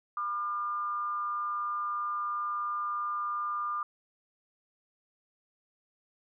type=tone with frequency modulation; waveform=sine; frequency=1200 Hz; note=D6; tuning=37 cents sharp; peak=-30 dBFS; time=0.17-3.83 s; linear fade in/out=2 ms; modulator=201 Hz; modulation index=0.38; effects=none